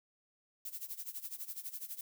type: noise with tremolo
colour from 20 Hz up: violet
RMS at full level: -41 dBFS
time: 0.65-2.01 s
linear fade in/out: 2 ms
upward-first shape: sine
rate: 12 Hz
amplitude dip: 85%
effects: none